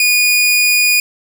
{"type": "tone", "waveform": "sawtooth", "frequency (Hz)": 2455, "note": "D#7", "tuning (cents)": -24, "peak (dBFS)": -6, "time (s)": [0, 1], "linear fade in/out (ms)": 2, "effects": []}